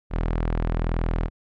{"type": "tone", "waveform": "sawtooth", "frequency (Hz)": 41, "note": "E1", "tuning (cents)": -9, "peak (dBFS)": -18, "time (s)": [0.1, 1.3], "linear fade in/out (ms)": 50, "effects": ["low-pass 2000 Hz 12 dB/octave"]}